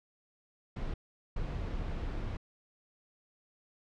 brown noise bursts at uneven times, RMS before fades -36 dBFS, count 2, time 0.76-0.94 / 1.36-2.37 s, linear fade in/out 5 ms, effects low-pass 4000 Hz 12 dB/octave

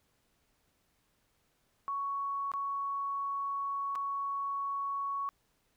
sine tone with dropouts, 1114 Hz, C#6, 8 cents sharp, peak -32 dBFS, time 1.88-5.29 s, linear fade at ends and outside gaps 0 ms, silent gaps 2.517-2.537 / 3.953-3.957 s, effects pink hiss -74 dBFS RMS until 5.76 s

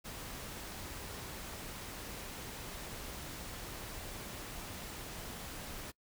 pink noise, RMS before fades -45 dBFS, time 0.04-5.92 s, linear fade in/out 20 ms, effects noise-tail reverb RT60 0.1 s tail -24 dB re dry

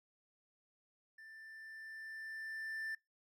triangle tone with level ramp, 1775 Hz, A6, 15 cents sharp, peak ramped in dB -52 to -37 dBFS, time 1.18-2.95 s, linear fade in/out 5 ms, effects noise-tail reverb RT60 0.2 s tail -24 dB re dry

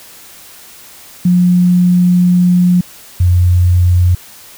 sine tone pair in turn, 178.6 / 89.07 Hz, F3 / F2, +39 / +35 cents, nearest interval octave, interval 1204 cents, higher first, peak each -6 dBFS, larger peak neither, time 1.25-2.81 / 3.2-4.15 s, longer first, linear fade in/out 5 ms, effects white hiss -37 dBFS RMS until 4.57 s

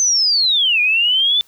sine linear two-way sweep, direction down then up, 6230 to 2411 to 3544 Hz, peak -12 dBFS, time 0-1.41 s, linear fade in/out 0 ms, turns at 0.81 s, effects white hiss -53 dBFS RMS until 1.47 s + high-pass 60 Hz 12 dB/octave

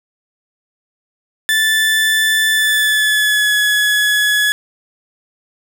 30% pulse tone with pitch glide, 1756 to 1693.2 Hz, A6 to G#6, -4 to +33 cents, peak -9 dBFS, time 1.49-4.52 s, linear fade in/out 0 ms, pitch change -63 cents, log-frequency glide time 2.52-3.54 s, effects none

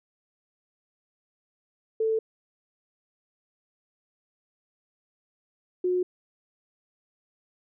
sine tone pair in turn, 443 / 362.5 Hz, A4 / F#4, +12 / -35 cents, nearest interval minor third, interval 347 cents, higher first, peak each -22 dBFS, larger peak neither, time 2-2.19 / 5.84-6.03 s, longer neither, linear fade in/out 5 ms, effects none

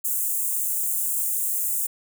white high-pass noise, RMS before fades -25 dBFS, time 0.04-1.87 s, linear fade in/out 10 ms, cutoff 7300 Hz, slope 48 dB/octave, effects none

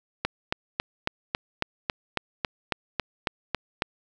click train, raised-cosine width 0.3 ms, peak -8 dBFS, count 14, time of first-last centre 0.25-3.821 s, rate 3.64 Hz, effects none

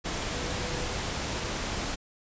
sine tone in noise, 493.9 Hz, B4, in tune, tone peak -40 dBFS, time 0.31-0.96 s, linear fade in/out 20 ms, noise pink, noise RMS -32 dBFS, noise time 0.04-1.96 s, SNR -11 dB, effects resampled to 16000 Hz

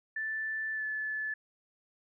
sine tone with pitch glide, 1760 to 1732.8 Hz, A6 to A6, 0 to -27 cents, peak -32 dBFS, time 0.16-1.34 s, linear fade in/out 5 ms, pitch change -27 cents, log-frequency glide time 0.73-0.84 s, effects none

